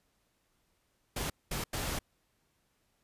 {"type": "noise bursts at uneven times", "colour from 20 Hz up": "pink", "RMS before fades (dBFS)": -35, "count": 3, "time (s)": [[1.16, 1.3], [1.51, 1.64], [1.73, 1.99]], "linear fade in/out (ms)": 5, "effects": ["pink hiss -75 dBFS RMS until 3.03 s", "resampled to 32000 Hz"]}